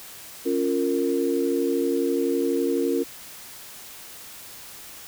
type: chord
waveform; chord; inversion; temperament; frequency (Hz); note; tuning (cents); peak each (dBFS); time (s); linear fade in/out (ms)
sine; Bb minor; first; equal with one note detuned; 277.2 / 349.2 / 460.8; Db4 / F4 / Bb4; 0 / 0 / -20; -25; 0.45-3.04; 20
effects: white hiss -42 dBFS RMS until 5.07 s